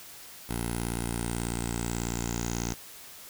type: tone with low-pass filter sweep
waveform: 10% pulse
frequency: 58.27 Hz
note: A#1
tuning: in tune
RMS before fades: -32 dBFS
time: 0.49-2.74 s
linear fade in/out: 5 ms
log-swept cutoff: 11000 to 6400 Hz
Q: 9.7
effects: white hiss -47 dBFS RMS until 3.29 s